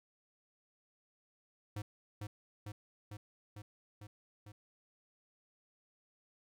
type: tone with echo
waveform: square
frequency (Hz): 104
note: G#2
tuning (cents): +3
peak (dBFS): -39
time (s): 1.76-1.82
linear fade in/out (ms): 5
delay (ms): 450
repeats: 6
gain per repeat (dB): -2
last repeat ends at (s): 4.52
effects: none